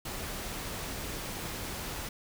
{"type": "noise", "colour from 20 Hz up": "pink", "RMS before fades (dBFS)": -38, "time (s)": [0.05, 2.09], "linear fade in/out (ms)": 5, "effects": []}